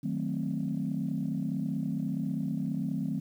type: chord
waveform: sine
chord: D# diminished seventh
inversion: none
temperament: equal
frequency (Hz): 155.56 / 185 / 220 / 261.6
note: D#3 / F#3 / A3 / C4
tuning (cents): 0 / 0 / 0 / 0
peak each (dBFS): -34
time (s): 0.03-3.2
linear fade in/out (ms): 10
effects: tanh soft clip ceiling -21 dBFS + 10-bit